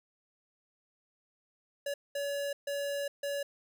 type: tone bursts at uneven times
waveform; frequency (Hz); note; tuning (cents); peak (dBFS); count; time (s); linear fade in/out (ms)
square; 567; C#5; +39; -33; 4; 1.86-1.94 / 2.15-2.53 / 2.67-3.08 / 3.23-3.43; 5
effects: none